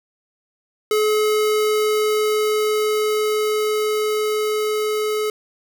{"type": "tone with level ramp", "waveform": "square", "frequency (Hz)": 427, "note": "G#4", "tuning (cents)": 48, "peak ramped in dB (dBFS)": [-16, -20], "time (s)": [0.91, 5.3], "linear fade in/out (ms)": 2, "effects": []}